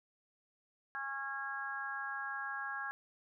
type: harmonic tone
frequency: 274 Hz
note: C#4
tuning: 20 cents flat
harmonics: 3 / 4 / 5 / 6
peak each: -46 / -45 / -45 / -40 dBFS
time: 0.95-2.91 s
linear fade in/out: 0 ms
effects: none